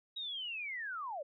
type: linear sweep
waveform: sine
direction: down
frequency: 3844 to 527 Hz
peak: -38 dBFS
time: 0.16-1.23 s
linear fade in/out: 10 ms
effects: none